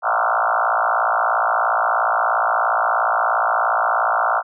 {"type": "tone with frequency modulation", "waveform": "sine", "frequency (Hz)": 1046.5, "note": "C6", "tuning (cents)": 0, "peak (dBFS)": -15, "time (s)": [0.02, 4.43], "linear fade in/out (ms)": 50, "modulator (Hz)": 57, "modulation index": 7, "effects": []}